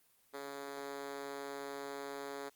5% pulse tone with high-pass filter, 140 Hz, C#3, 18 cents sharp, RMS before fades -44 dBFS, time 0.33-2.5 s, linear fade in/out 20 ms, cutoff 360 Hz, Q 3.3, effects white hiss -70 dBFS RMS until 2.55 s + Opus 24 kbps

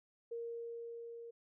sine tone with level ramp, 466.2 Hz, A#4, in tune, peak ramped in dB -39 to -47 dBFS, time 0.31-1.31 s, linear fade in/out 10 ms, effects none

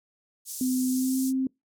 pink band-pass noise, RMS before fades -37 dBFS, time 0.45-1.33 s, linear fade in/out 50 ms, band 6100 to 14000 Hz, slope 24 dB/octave
sine tone with pitch glide, 255.9 to 262.8 Hz, C4 to C4, -38 to +8 cents, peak -23 dBFS, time 0.61-1.47 s, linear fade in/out 2 ms, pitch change +46 cents, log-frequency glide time 0.89-1.19 s
effects noise-tail reverb RT60 0.2 s tail -26 dB re dry

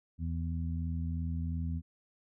harmonic tone, 82.9 Hz, E2, 10 cents sharp, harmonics 1 / 2 / 3, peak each -33 / -38 / -42 dBFS, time 0.18-1.82 s, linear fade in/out 50 ms, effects none

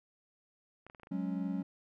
clicks, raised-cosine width 0.5 ms, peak -37 dBFS, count 6, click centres 0.866 / 0.899 / 0.948 / 0.998 / 1.033 / 1.071 s
triangle chord, F# suspended second, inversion none, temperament equal, 185 / 207.7 / 277.2 Hz, F#3 / G#3 / C#4, 0 / 0 / 0 cents, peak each -34 / -37 / -36 dBFS, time 1.11-1.63 s, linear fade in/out 10 ms
effects none

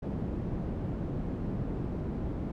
white low-pass noise, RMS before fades -34 dBFS, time 0.02-2.52 s, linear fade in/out 10 ms, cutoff 230 Hz, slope 12 dB/octave, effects none

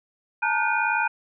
sine tone cluster, 861 / 921 / 1440 / 1538 / 2446 Hz, A5 / A#5 / F#6 / G6 / D#7, -38 / -21 / -47 / -33 / -30 cents, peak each -27 dBFS, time 0.42-1.08 s, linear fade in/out 10 ms, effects none

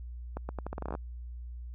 accelerating click train, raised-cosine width 1 ms, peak -22 dBFS, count 13, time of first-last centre 0.37-0.951 s, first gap 120 ms, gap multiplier 0.81, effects added 60 Hz sine -39 dBFS peak until 1.74 s

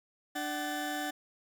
35% pulse tone cluster, 296.4 / 756 / 1752 Hz, D4 / F#5 / A6, +16 / +37 / -8 cents, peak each -36 / -35 / -38 dBFS, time 0.35-1.11 s, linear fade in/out 10 ms, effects none

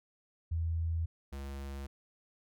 sine / square tone pair in turn, 82.4 / 68.97 Hz, E2 / C#2, 0 / -8 cents, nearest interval minor third, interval 308 cents, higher first, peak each -30 / -40 dBFS, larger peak first, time 0.51-1.06 / 1.32-1.87 s, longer neither, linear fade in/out 10 ms, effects none

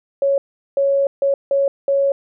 sine tone bursts at uneven times, 554.4 Hz, C#5, in tune, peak -13 dBFS, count 5, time 0.22-0.38 / 0.77-1.07 / 1.22-1.34 / 1.51-1.68 / 1.88-2.12 s, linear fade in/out 2 ms, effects none

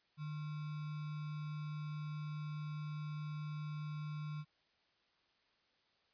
sine tone with sample-and-hold, 150.8 Hz, D3, 46 cents sharp, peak -40 dBFS, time 0.17-4.45 s, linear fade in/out 50 ms, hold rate 1225 Hz, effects white hiss -75 dBFS RMS until 6.13 s + resampled to 11025 Hz

